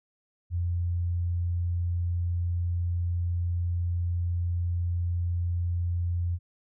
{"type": "tone", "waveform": "sine", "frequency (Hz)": 87, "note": "F2", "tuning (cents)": -6, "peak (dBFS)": -25, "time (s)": [0.5, 6.39], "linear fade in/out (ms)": 50, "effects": []}